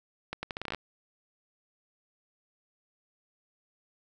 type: accelerating click train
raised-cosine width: 0.3 ms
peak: -18 dBFS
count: 11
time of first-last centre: 0.33-0.747 s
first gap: 100 ms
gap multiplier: 0.78
effects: none